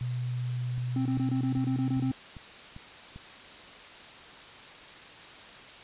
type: tone with pitch glide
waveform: sine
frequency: 123.47 to 127.01 Hz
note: B2 to B2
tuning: 0 to +49 cents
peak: -29 dBFS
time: 0.01-2.11 s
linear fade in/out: 0 ms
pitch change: +49 cents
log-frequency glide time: 0.76-1.95 s
type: click train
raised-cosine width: 5 ms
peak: -32 dBFS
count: 7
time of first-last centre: 0.78-3.161 s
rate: 2.52 Hz
type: tone bursts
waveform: triangle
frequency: 262.6 Hz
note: C4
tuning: 6 cents sharp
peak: -25 dBFS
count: 10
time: 0.96-2.117 s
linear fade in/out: 2 ms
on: 95 ms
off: 23 ms
effects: white hiss -47 dBFS RMS until 5.83 s + resampled to 8000 Hz